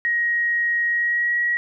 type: tone with pitch glide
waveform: sine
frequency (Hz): 1887 to 1911.1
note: A#6 to A#6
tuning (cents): +21 to +43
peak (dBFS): -18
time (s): 0.05-1.57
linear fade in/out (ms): 0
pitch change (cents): +22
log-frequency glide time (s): 0.88-1.36
effects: none